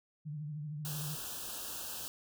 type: tone with vibrato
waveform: sine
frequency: 150 Hz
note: D3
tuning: 37 cents sharp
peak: -38 dBFS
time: 0.25-1.16 s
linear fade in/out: 20 ms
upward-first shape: triangle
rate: 13 Hz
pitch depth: 81 cents each way
type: band-stop noise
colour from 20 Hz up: white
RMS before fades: -42 dBFS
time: 0.85-2.08 s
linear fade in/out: 0 ms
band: 1700 to 2600 Hz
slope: 96 dB/octave
effects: none